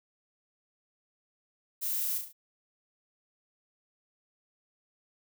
violet noise with echo, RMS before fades -33 dBFS, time 1.81-2.19 s, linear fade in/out 20 ms, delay 35 ms, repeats 4, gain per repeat -5 dB, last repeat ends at 2.33 s, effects none

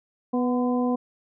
harmonic tone with a mistuned harmonic, 246.9 Hz, B3, in tune, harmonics 1 / 2 / 3 / 4, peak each -22 / -28 / -32 / -34 dBFS, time 0.33-0.96 s, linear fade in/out 10 ms, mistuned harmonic 4, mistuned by +50 cents, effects none

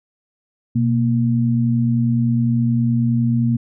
sine tone pair together, 123.38 / 233.1 Hz, B2 / A#3, -1 / 0 cents, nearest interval major seventh, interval 1101 cents, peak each -17 dBFS, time 0.75-3.57 s, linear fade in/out 10 ms, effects none

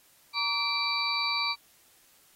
sine tone cluster, 939 / 1151 / 2342 / 3945 / 4578 Hz, A#5 / D6 / D7 / B7 / D8, +12 / -35 / -5 / -3 / -45 cents, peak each -36 / -34 / -31 / -33 / -31 dBFS, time 0.33-1.56 s, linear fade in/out 50 ms, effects white hiss -61 dBFS RMS until 2.35 s + AAC 48 kbps

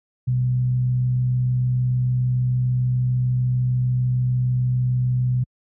sine tone with frequency modulation, 125.5 Hz, B2, 28 cents sharp, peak -17 dBFS, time 0.27-5.44 s, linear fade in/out 10 ms, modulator 66.7 Hz, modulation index 0.22, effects high-pass 60 Hz 12 dB/octave

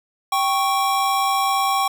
square tone pair together, 782.8 / 1107 Hz, G5 / C#6, -3 / -3 cents, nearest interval tritone, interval 600 cents, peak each -21 dBFS, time 0.32-1.88 s, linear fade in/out 5 ms, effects none

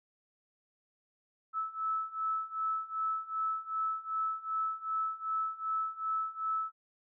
sine beating tone pair, 1305 / 1307.6 Hz, E6 / E6, -18 / -14 cents, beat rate 2.6 Hz, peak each -36 / -34 dBFS, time 1.53-6.72 s, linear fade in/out 50 ms, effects none

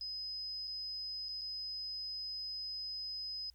sine tone with dropouts, 5040 Hz, D#8, 21 cents sharp, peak -39 dBFS, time 0.01-3.5 s, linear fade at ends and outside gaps 1 ms, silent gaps 0.673-0.677 / 1.286-1.29 / 1.412-1.416 s, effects added 60 Hz sine -63 dBFS peak until 3.54 s + white hiss -75 dBFS RMS until 3.54 s

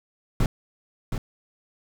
brown noise with echo, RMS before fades -20 dBFS, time 0.4-0.46 s, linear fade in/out 2 ms, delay 720 ms, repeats 1, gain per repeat -7 dB, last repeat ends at 1.18 s, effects none

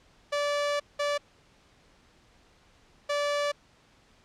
sawtooth tone bursts at uneven times, 580 Hz, D5, 22 cents flat, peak -22 dBFS, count 3, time 0.32-0.8 / 0.99-1.18 / 3.09-3.52 s, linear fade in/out 10 ms, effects pink hiss -61 dBFS RMS until 4.24 s + low-pass 6000 Hz 12 dB/octave

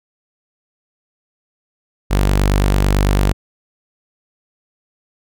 sawtooth tone, 49 Hz, G1, in tune, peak -8 dBFS, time 2.1-3.33 s, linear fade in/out 20 ms, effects none

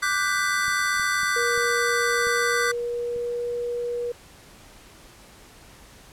square chord, G major seventh, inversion second, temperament equal with one note detuned, 1174.7 / 1480 / 1568 / 1989.3 Hz, D6 / F#6 / G6 / B6, 0 / 0 / 0 / +12 cents, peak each -28 dBFS, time 0.02-2.72 s, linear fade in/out 10 ms
clicks, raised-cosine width 5 ms, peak -31 dBFS, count 6, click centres 0.682 / 0.997 / 1.232 / 1.577 / 2.27 / 3.162 s
sine tone with pitch glide, 475.5 to 480.5 Hz, A#4 to B4, +34 to -48 cents, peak -25 dBFS, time 1.36-4.12 s, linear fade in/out 5 ms, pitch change +18 cents, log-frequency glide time 2.23-3.46 s
effects pink hiss -49 dBFS RMS until 6.12 s + low-pass 12000 Hz 12 dB/octave

